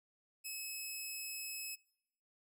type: tone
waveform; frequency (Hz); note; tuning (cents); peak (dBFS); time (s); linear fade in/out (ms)
10% pulse; 2580; E7; -38; -33; 0.44-1.76; 20
effects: noise-tail reverb RT60 0.8 s tail -25 dB re dry